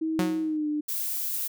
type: tone with pitch glide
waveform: sine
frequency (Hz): 319 to 299.4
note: D#4 to D4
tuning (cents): +43 to +33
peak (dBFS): -25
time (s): 0.01-0.81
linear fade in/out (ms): 10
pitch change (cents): -110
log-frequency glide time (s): 0.4-0.68
type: tone with exponential decay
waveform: sawtooth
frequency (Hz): 182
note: F#3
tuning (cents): -28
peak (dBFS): -18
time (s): 0.19-0.57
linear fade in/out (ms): 0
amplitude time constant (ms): 81
type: noise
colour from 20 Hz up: violet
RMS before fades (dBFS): -30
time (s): 0.88-1.48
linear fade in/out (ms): 10
effects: none